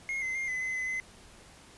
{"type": "tone with pitch steps", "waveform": "triangle", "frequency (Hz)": [2150, 2056, 2117, 2021, 2043, 2027, 2043], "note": ["C7", "C7", "C7", "B6", "C7", "B6", "C7"], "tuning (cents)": [47, -31, 20, 39, -42, 45, -42], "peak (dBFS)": -29, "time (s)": [0.09, 1], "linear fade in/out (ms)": 0, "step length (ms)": 130, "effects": ["pink hiss -54 dBFS RMS until 1.77 s", "resampled to 24000 Hz"]}